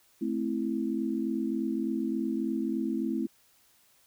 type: chord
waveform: sine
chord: A minor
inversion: none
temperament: equal with one note detuned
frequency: 218.2 / 261.6 / 329.6 Hz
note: A3 / C4 / E4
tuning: -14 / 0 / 0 cents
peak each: -32 dBFS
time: 0.21-3.27 s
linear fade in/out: 10 ms
effects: white hiss -64 dBFS RMS until 4.06 s